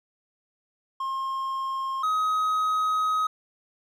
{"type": "tone pair in turn", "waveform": "triangle", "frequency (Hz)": [1068, 1264], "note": ["C6", "D#6"], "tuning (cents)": [35, 27], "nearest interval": "minor third", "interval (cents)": 292, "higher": "second", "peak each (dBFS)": [-25, -20], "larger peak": "second", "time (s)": [[1, 2.03], [2.03, 3.27]], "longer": "second", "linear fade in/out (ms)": 5, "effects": []}